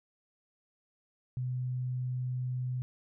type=tone; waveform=sine; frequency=126.3 Hz; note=B2; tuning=39 cents sharp; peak=-31 dBFS; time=1.37-2.82 s; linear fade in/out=0 ms; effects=none